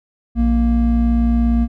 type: tone pair together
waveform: triangle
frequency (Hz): 58.75 / 233.1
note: A#1 / A#3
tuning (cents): +14 / 0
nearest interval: 2 octaves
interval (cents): 2386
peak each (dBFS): -13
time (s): 0.35-1.68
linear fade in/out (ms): 50
effects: none